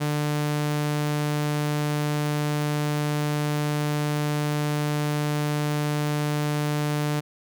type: tone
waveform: sawtooth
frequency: 148.6 Hz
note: D3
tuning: 21 cents sharp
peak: -19 dBFS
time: 0-7.21 s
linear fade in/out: 20 ms
effects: none